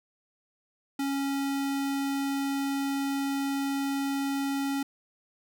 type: tone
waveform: square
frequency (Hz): 276.4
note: C#4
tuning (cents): -5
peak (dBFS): -28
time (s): 0.99-4.83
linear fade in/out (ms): 5
effects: none

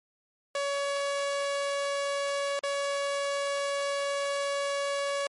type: tone with dropouts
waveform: sawtooth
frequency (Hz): 563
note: C#5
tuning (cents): +27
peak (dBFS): -24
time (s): 0.55-5.27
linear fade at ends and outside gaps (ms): 2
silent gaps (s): 2.592-2.635
effects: low-pass 10000 Hz 12 dB/octave + MP3 48 kbps

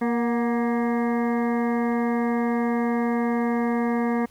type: harmonic tone with a mistuned harmonic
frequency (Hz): 235.4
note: A#3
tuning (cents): +17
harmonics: 1 / 2 / 3 / 4 / 5 / 7 / 8 / 9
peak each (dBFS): -22 / -28 / -32 / -34 / -36 / -39 / -40 / -41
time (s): 0.01-4.26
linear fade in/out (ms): 10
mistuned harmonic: 3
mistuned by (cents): +45
effects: pink hiss -56 dBFS RMS until 4.3 s

